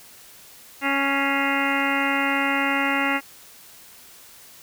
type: harmonic tone with a mistuned harmonic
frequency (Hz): 277.2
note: C#4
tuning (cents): 0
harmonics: 1 / 2 / 3 / 4 / 5 / 6 / 7 / 8 / 9 / 10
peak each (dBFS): -26 / -32 / -28 / -31 / -28 / -32 / -28 / -28 / -32 / -30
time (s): 0.81-3.21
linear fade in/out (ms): 50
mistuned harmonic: 8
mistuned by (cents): -71
effects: white hiss -47 dBFS RMS until 4.62 s

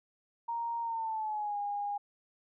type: tone with pitch glide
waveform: sine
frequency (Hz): 932.3 to 816.3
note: A#5 to G#5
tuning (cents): 0 to -30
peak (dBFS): -32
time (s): 0.48-1.98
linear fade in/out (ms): 10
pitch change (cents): -230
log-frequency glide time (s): 0.81-1.58
effects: none

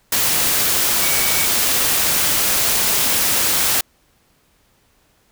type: tone in noise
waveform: sine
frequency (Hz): 2262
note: C#7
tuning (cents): +34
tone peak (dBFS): -26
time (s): 1.02-1.46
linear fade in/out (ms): 5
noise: white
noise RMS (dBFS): -17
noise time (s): 0.12-3.81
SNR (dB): -12
effects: pink hiss -59 dBFS RMS until 5.31 s

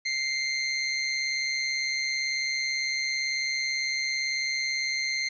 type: tone with amplitude modulation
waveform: 25% pulse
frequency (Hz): 2093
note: C7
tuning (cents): 0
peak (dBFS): -21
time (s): 0.05-5.29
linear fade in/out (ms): 10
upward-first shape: sine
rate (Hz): 138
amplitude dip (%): 40
effects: resampled to 16000 Hz + 10-bit

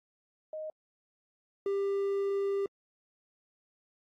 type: tone pair in turn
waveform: sine / triangle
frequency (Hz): 622.3 / 396.6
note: D#5 / G4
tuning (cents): 0 / +20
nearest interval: minor sixth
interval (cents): 780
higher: first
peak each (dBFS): -36 / -26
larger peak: second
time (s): 0.53-0.7 / 1.66-2.66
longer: second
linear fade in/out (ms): 2
effects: AAC 48 kbps

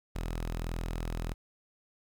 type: tone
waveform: sawtooth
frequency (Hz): 41.52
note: E1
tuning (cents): +13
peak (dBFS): -29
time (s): 0.15-1.34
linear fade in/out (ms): 10
effects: 10-bit

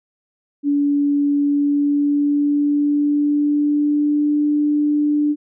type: tone with pitch glide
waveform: sine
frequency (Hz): 286.8 to 295.7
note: D4 to D4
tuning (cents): -41 to +12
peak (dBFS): -14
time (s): 0.63-5.36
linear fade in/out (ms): 50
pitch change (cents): +53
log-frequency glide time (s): 1.39-4.41
effects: none

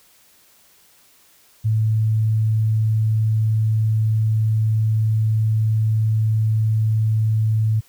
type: tone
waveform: sine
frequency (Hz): 109.6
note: A2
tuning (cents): -6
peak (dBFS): -15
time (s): 1.64-7.81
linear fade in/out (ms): 20
effects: white hiss -54 dBFS RMS until 7.88 s

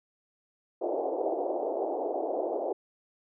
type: band-pass noise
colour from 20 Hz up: white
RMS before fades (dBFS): -31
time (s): 0.81-2.73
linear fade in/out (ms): 10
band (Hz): 320 to 740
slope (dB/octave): 48
effects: none

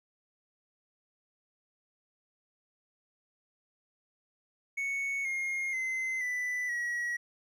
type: tone with pitch steps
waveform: triangle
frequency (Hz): 2216 / 2137 / 2060 / 1986.8 / 1915.8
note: C#7 / C7 / C7 / B6 / A#6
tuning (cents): -1 / +36 / -28 / +10 / +47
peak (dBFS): -29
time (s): 4.77-7.17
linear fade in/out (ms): 10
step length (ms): 480
effects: none

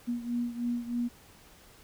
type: beating tone pair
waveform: sine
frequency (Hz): 238.7 / 241.9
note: A#3 / B3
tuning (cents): +41 / -36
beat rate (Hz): 3.2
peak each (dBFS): -31 / -35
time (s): 0.07-1.09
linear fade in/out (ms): 20
effects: pink hiss -56 dBFS RMS until 1.83 s

